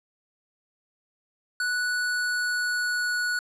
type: tone with pitch glide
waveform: square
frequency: 1477 to 1466.8 Hz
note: F#6 to F#6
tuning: -3 to -15 cents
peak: -25 dBFS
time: 1.6-3.39 s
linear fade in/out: 2 ms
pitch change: -12 cents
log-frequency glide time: 1.93-3.18 s
effects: low-pass 10000 Hz 12 dB/octave